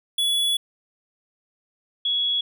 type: tone pair in turn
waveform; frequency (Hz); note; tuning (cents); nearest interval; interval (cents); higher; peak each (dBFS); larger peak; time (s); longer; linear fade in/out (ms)
square / sine; 3400 / 3357; G#7 / G#7; +40 / +18; unison; 22; first; -20; neither; 0.18-0.57 / 2.05-2.41; first; 5
effects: none